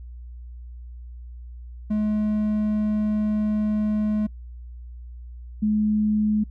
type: tone pair in turn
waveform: triangle / sine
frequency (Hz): 212.4 / 212.4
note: G#3 / G#3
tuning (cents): +39 / +39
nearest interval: unison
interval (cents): 0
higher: neither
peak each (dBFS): -18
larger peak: neither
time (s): 1.9-4.27 / 5.62-6.44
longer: first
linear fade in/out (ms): 10
effects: noise-tail reverb RT60 0.1 s tail -25 dB re dry + added 60 Hz sine -36 dBFS peak until 6.5 s